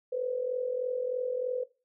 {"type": "tone with amplitude modulation", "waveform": "sine", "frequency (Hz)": 502, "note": "B4", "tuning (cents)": 28, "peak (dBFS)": -25, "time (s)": [0.12, 1.64], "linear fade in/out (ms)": 10, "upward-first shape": "sine", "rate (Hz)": 43.2, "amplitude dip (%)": 75, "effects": ["noise-tail reverb RT60 0.3 s tail -19 dB re dry"]}